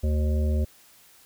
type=harmonic tone with a mistuned harmonic; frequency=75.1 Hz; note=D2; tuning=39 cents sharp; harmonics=1 / 3 / 5 / 7 / 8; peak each=-21 / -32 / -37 / -38 / -40 dBFS; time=0.03-0.65 s; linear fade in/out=10 ms; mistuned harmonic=8; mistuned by=+23 cents; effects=white hiss -55 dBFS RMS until 1.25 s